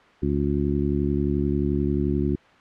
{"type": "harmonic tone", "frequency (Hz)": 71.4, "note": "D2", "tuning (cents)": -48, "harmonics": [1, 2, 3, 4, 5], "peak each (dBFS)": [-27, -27, -27, -27, -27], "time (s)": [0.22, 2.36], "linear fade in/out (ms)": 10, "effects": ["white hiss -52 dBFS RMS until 2.6 s", "low-pass 2000 Hz 12 dB/octave"]}